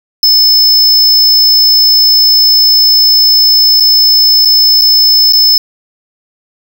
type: tone with dropouts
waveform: square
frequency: 5240 Hz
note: E8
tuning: 11 cents flat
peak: -4 dBFS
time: 0.23-5.58 s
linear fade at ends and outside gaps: 2 ms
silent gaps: 3.8-3.805 / 4.45-4.455 / 4.813-4.818 / 5.325-5.332 s
effects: none